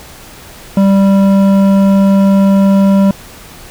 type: tone with hard clipping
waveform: triangle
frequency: 196 Hz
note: G3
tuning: in tune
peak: -7 dBFS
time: 0.77-3.11 s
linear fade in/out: 2 ms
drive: 14 dB
effects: pink hiss -34 dBFS RMS until 3.7 s